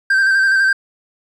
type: tone with vibrato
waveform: triangle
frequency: 1568 Hz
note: G6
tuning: in tune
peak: -9 dBFS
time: 0.1-0.73 s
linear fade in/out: 5 ms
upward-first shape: square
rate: 12 Hz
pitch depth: 27 cents each way
effects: resampled to 24000 Hz